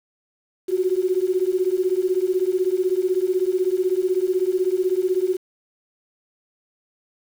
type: beating tone pair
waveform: sine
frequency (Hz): 361.8 / 377.8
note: F#4 / F#4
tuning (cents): -39 / +36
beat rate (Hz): 16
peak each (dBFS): -21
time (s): 0.68-5.37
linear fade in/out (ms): 20
effects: 7-bit